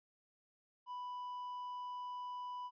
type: tone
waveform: triangle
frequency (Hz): 990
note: B5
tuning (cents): +4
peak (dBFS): -40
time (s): 0.86-2.71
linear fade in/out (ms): 50
effects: resampled to 11025 Hz